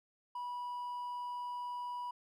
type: tone with hard clipping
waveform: triangle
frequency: 978 Hz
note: B5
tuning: 17 cents flat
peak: -39 dBFS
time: 0.35-2.11 s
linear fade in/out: 5 ms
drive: 5 dB
effects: none